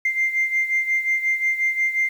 sine beating tone pair, 2093 / 2098.6 Hz, C7 / C7, 0 / +5 cents, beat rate 5.6 Hz, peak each -19 / -24 dBFS, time 0.05-2.09 s, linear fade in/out 5 ms, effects tanh soft clip ceiling -13 dBFS + 8-bit

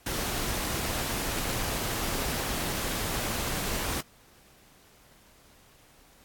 pink noise, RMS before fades -31 dBFS, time 0.06-4.01 s, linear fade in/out 5 ms, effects pink hiss -58 dBFS RMS until 6.24 s + AAC 64 kbps

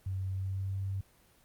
sine tone with pitch glide, 95 to 96.94 Hz, F#2 to G2, +46 to -19 cents, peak -32 dBFS, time 0.06-1.01 s, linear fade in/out 5 ms, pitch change +35 cents, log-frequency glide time 0.33-0.78 s, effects pink hiss -64 dBFS RMS until 1.44 s + Opus 24 kbps

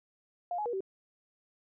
sine tone with pitch steps, 705 / 841 / 478.4 / 384 Hz, F5 / G#5 / A#4 / G4, +16 / +22 / +45 / -36 cents, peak -31 dBFS, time 0.51-0.806 s, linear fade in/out 2 ms, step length 74 ms, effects none

